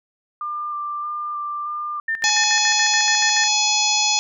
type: tone with vibrato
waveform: sine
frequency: 1191 Hz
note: D6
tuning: 24 cents sharp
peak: -24 dBFS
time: 0.41-2 s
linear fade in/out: 2 ms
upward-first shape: square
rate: 1.6 Hz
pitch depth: 12 cents each way
type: tone with tremolo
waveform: sine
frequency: 1800 Hz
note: A6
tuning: 39 cents sharp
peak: -19 dBFS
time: 2.08-3.48 s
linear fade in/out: 5 ms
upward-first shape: square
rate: 7 Hz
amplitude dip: 75%
type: harmonic tone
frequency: 846 Hz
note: G#5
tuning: 32 cents sharp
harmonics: 1 / 3 / 4 / 5 / 6 / 7 / 8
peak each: -24 / -24 / -24 / -24 / -24 / -24 / -24 dBFS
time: 2.24-4.19 s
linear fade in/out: 0 ms
effects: none